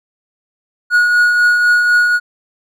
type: tone with tremolo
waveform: triangle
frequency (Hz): 1451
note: F#6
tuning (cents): -34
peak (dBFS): -5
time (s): 0.9-2.2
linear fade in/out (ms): 50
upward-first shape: triangle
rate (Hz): 4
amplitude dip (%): 40
effects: none